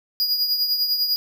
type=tone with tremolo; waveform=square; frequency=4885 Hz; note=D#8; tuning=33 cents flat; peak=-17 dBFS; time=0.2-1.16 s; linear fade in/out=0 ms; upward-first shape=triangle; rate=10 Hz; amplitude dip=60%; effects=none